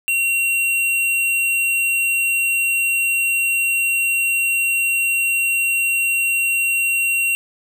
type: tone with hard clipping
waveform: sine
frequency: 2744 Hz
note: F7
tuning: 31 cents flat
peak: -17 dBFS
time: 0.08-7.35 s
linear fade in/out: 0 ms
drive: 17 dB
effects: none